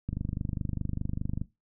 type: click train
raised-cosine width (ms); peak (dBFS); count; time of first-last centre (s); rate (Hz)
5; -19; 34; 0.09-1.415; 24.9
effects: noise-tail reverb RT60 0.2 s tail -17 dB re dry